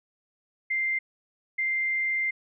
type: tone bursts at uneven times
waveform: sine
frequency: 2093 Hz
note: C7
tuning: in tune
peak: -24 dBFS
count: 2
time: 0.7-0.99 / 1.58-2.31 s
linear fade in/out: 10 ms
effects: none